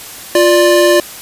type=tone pair together; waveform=square; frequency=350.2 / 589 Hz; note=F4 / D5; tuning=+5 / +5 cents; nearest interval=major sixth; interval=900 cents; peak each=-10 dBFS; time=0.35-1 s; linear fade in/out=2 ms; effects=white hiss -30 dBFS RMS until 1.21 s + resampled to 32000 Hz